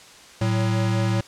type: tone pair together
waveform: square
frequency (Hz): 111.67 / 187.8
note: A2 / F#3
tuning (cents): +26 / +26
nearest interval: major sixth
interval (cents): 900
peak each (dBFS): -21 / -27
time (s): 0.41-1.21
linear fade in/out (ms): 5
effects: white hiss -46 dBFS RMS until 1.27 s + low-pass 7000 Hz 12 dB/octave